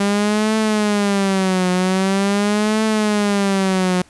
sawtooth tone with vibrato, 199.3 Hz, G3, 29 cents sharp, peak -11 dBFS, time 0-4.02 s, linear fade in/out 5 ms, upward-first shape triangle, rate 0.44 Hz, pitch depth 170 cents each way, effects pink hiss -50 dBFS RMS until 4.09 s + resampled to 24000 Hz

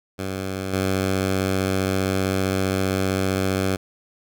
10% pulse tone with level steps, 95.3 Hz, G2, 48 cents flat, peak -18 / -12 dBFS, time 0.18-3.77 s, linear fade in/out 20 ms, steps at 0.73 s, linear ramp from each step 2 ms, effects none

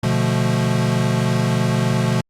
square chord, B half-diminished seventh, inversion none, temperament equal, 123.47 / 146.83 / 174.61 / 220 Hz, B2 / D3 / F3 / A3, 0 / 0 / 0 / 0 cents, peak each -20 / -25 / -23 / -24 dBFS, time 0.03-2.21 s, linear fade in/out 5 ms, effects low-pass 10000 Hz 12 dB/octave + Opus 48 kbps

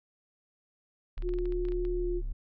triangle tone, 34.65 Hz, C#1, in tune, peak -29 dBFS, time 1.17-2.33 s, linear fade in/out 10 ms
clicks, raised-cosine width 0.3 ms, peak -34 dBFS, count 11, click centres 1.179 / 1.223 / 1.291 / 1.338 / 1.387 / 1.456 / 1.523 / 1.652 / 1.686 / 1.721 / 1.851 s
sine tone with pitch glide, 356.6 to 353.3 Hz, F4 to F4, +36 to +20 cents, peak -30 dBFS, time 1.22-2.22 s, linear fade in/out 50 ms, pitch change -16 cents, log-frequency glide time 1.97-2.08 s
effects none

